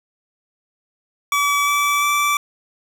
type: tone with pitch steps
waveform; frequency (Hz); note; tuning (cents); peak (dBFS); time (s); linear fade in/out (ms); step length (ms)
25% pulse; 1145 / 1154.3 / 1163.7; D6 / D6 / D6; -44 / -30 / -16; -12; 1.32-2.37; 2; 350
effects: none